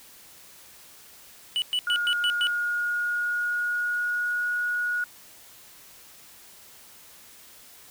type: tone bursts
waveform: triangle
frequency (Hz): 2960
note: F#7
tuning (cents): 0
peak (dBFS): -21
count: 6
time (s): 1.56-2.47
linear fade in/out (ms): 0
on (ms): 60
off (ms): 110
type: tone with pitch glide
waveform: sine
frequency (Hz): 1429 to 1453.1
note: F6 to F#6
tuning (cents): +39 to -32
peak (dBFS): -24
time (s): 1.87-5.04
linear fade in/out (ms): 2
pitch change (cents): +29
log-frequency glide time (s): 2.25-4.54
effects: white hiss -50 dBFS RMS until 7.9 s